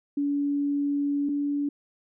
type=tone pair in turn; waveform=sine; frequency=285.5 / 287.2 Hz; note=D4 / D4; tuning=-49 / -39 cents; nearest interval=unison; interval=10 cents; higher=second; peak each=-23 / -24 dBFS; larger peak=first; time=0.17-1.29 / 1.29-1.69 s; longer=first; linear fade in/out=5 ms; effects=none